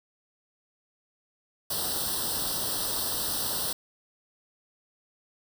white noise with comb filter, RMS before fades -30 dBFS, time 1.7-3.73 s, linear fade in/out 5 ms, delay 0.22 ms, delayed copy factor +1, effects none

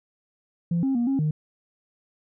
sine tone with pitch steps, 170.5 / 268.5 / 238.1 / 271.3 / 153 Hz, F3 / C4 / A#3 / C#4 / D#3, -41 / +45 / +37 / -37 / -29 cents, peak -19 dBFS, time 0.71-1.31 s, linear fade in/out 5 ms, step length 120 ms, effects tanh soft clip ceiling -18 dBFS

